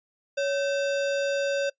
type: tone with sample-and-hold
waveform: sine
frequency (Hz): 559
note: C#5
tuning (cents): +14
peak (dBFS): -23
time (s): 0.37-1.7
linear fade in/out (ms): 10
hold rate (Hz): 2100
effects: noise-tail reverb RT60 0.1 s tail -22 dB re dry + resampled to 16000 Hz

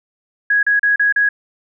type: tone bursts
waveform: sine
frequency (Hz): 1661.2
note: G#6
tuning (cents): 0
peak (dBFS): -11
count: 5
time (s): 0.5-1.29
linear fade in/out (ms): 5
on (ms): 130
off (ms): 35
effects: none

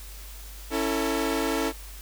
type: chord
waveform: sawtooth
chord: A major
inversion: first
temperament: equal with one note detuned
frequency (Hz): 277.2 / 329.6 / 447.2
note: C#4 / E4 / A4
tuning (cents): 0 / 0 / +28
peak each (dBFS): -25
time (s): 0.7-1.73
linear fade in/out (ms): 50
effects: added 50 Hz sine -40 dBFS peak until 2.01 s + white hiss -46 dBFS RMS until 2.01 s

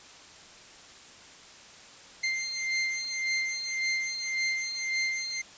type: beating tone pair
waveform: sawtooth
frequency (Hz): 2093 / 2094.8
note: C7 / C7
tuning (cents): 0 / +1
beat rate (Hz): 1.8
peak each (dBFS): -29 / -27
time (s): 2.23-5.42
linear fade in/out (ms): 10
effects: white hiss -50 dBFS RMS until 5.57 s + resampled to 16000 Hz

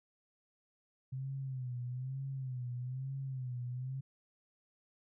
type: tone with vibrato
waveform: sine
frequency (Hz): 129.1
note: C3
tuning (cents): -23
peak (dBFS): -37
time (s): 1.12-4.01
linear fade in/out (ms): 10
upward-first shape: sine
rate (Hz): 1.1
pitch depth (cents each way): 90
effects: none

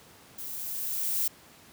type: noise with level ramp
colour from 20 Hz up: violet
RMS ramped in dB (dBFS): -39 to -27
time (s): 0.38-1.28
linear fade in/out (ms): 5
effects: pink hiss -54 dBFS RMS until 1.72 s + high-pass 100 Hz 12 dB/octave

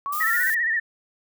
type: linear sweep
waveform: sine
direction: up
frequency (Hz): 1098 to 1568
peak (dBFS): -25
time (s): 0.06-0.5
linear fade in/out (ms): 0
type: noise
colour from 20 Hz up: violet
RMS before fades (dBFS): -31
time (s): 0.12-0.55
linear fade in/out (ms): 10
type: tone with vibrato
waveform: sine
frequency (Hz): 1850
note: A#6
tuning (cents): -14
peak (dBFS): -20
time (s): 0.2-0.8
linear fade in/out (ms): 10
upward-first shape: sine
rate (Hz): 15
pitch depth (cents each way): 78
effects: none

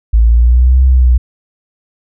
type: linear two-way sweep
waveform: sine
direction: up then down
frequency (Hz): 54.6 to 65.41 to 60.3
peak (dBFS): -4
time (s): 0.13-1.18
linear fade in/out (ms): 10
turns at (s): 0.84
effects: none

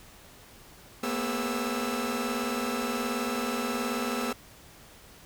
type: tone cluster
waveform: sawtooth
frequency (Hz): 226.2 / 244.9 / 404.5 / 545 / 1320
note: A3 / B3 / G#4 / C#5 / E6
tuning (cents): +48 / -14 / -46 / -29 / +2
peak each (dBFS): -32 / -28 / -32 / -36 / -32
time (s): 1.03-4.33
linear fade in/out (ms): 5
effects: pink hiss -52 dBFS RMS until 5.25 s

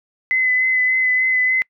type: tone with vibrato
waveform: sine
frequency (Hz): 2026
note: B6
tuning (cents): +44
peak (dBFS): -14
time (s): 0.31-1.62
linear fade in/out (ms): 0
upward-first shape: sine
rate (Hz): 3.4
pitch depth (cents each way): 18
effects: noise-tail reverb RT60 0.1 s tail -26 dB re dry

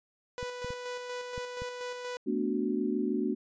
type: tone with tremolo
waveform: sawtooth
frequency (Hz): 493.9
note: B4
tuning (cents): 0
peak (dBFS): -31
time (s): 0.38-2.17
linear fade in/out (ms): 0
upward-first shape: square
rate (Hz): 4.2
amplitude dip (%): 35
type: clicks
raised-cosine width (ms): 5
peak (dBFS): -29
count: 5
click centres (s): 0.429 / 0.646 / 0.705 / 1.379 / 1.62
type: chord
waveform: sine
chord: B minor seventh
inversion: third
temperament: equal with one note detuned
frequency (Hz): 220 / 246.9 / 292 / 370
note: A3 / B3 / D4 / F#4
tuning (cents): 0 / 0 / -10 / 0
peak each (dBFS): -33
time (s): 2.26-3.35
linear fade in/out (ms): 20
effects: resampled to 16000 Hz

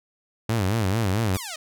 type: tone with vibrato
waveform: sawtooth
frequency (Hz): 103.83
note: G#2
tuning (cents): 0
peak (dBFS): -17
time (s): 0.49-1.37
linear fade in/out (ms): 5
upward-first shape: sine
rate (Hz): 4.5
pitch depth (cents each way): 200
type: exponential sweep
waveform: 5% pulse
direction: down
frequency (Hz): 1289 to 604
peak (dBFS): -20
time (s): 1.34-1.56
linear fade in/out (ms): 5
effects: none

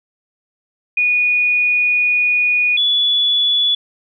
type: tone pair in turn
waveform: sine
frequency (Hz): 2460 / 3426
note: D#7 / A7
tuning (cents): -20 / -47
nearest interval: tritone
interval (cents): 573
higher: second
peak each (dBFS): -12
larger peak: neither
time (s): 0.97-2.77 / 2.77-3.75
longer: first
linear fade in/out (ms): 5
effects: none

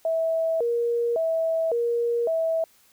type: tone with vibrato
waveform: sine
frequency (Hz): 554.4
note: C#5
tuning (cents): 0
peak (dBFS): -21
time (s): 0.05-2.64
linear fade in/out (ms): 2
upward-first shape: square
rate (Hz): 0.9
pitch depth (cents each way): 280
effects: white hiss -59 dBFS RMS until 2.92 s

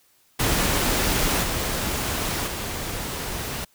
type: noise with level steps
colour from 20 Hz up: pink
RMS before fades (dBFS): -22 / -26 / -30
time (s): 0.39-3.65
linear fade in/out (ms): 10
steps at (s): 1.42 / 2.46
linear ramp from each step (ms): 20
effects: white hiss -61 dBFS RMS until 3.74 s

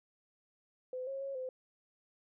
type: tone with pitch steps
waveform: sine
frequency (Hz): 509 / 542 / 548 / 514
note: C5 / C#5 / C#5 / C5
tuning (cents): -48 / -39 / -20 / -31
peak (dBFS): -37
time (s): 0.93-1.49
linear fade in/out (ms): 2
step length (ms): 140
effects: none

